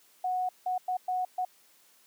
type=tone bursts at uneven times; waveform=sine; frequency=735 Hz; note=F#5; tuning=12 cents flat; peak=-27 dBFS; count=5; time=0.24-0.49 / 0.66-0.78 / 0.88-0.97 / 1.08-1.25 / 1.38-1.45 s; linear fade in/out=5 ms; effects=white hiss -62 dBFS RMS until 2.06 s + high-pass 200 Hz 12 dB/octave